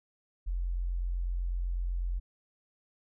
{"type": "tone", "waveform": "sine", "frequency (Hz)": 44.03, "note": "F1", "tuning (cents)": 15, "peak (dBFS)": -29, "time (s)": [0.46, 2.2], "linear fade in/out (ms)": 20, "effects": []}